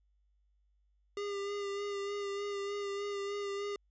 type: tone with vibrato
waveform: square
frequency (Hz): 403.2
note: G4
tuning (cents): +49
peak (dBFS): -36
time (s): 1.17-3.76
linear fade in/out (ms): 2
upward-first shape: sine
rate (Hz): 3.3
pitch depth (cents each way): 24
effects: added 50 Hz sine -69 dBFS peak until 3.9 s + resampled to 16000 Hz